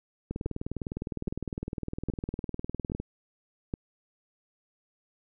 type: two click trains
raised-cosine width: 3 ms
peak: -18 / -20 dBFS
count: 5 / 54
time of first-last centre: 0.46-3.739 / 0.31-3 s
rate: 1.22 / 19.7 Hz
effects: none